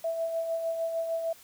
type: tone with tremolo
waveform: sine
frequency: 659.3 Hz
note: E5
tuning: in tune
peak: -26 dBFS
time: 0.04-1.33 s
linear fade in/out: 5 ms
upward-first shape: sine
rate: 6.6 Hz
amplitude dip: 45%
effects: white hiss -54 dBFS RMS until 1.43 s